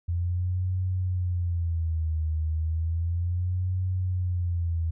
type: tone with vibrato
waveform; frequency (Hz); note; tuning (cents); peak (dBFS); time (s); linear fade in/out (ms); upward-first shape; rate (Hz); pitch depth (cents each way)
sine; 85.2; F2; -42; -24; 0.08-4.91; 10; sine; 0.33; 140
effects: none